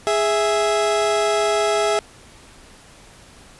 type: tone pair together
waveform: 30% pulse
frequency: 415.3 / 659.3 Hz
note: G#4 / E5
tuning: 0 / 0 cents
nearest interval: minor sixth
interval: 800 cents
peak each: -17 dBFS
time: 0.07-1.99 s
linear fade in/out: 0 ms
effects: pink hiss -46 dBFS RMS until 3.59 s + resampled to 24000 Hz